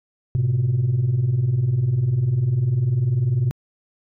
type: tone pair together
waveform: sine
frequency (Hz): 106.5 / 126.65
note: G#2 / B2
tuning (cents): +44 / +44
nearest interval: minor third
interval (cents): 300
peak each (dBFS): -21 / -16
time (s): 0.35-3.51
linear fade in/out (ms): 0
effects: tanh soft clip ceiling -14 dBFS